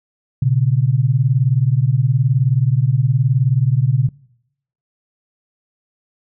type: beating tone pair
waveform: sine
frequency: 120.3 / 139.3 Hz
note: B2 / C#3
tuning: -45 / +9 cents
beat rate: 19 Hz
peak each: -15 dBFS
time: 0.42-4.09 s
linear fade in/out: 5 ms
effects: noise-tail reverb RT60 0.8 s tail -24 dB re dry